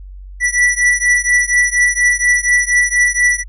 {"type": "beating tone pair", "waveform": "square", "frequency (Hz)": [1958, 1962.2], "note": ["B6", "B6"], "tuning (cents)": [-15, -12], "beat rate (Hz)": 4.2, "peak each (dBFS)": [-14, -15], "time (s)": [0.4, 3.44], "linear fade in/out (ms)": 50, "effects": ["added 47 Hz sine -30 dBFS peak until 3.48 s", "resampled to 24000 Hz"]}